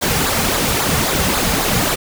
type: noise with flanger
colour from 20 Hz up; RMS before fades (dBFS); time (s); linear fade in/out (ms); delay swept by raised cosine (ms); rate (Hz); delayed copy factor
pink; -17; 0.01-1.96; 20; 0.34 to 3.14; 3.7; -0.6
effects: none